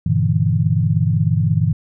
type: chord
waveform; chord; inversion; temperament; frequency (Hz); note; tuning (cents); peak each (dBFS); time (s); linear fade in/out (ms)
sine; E half-diminished seventh; first; just; 98.89 / 118.67 / 148.33 / 164.81; G2 / Bb2 / D3 / E3; +16 / +31 / +18 / 0; -19; 0.06-1.73; 5
effects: none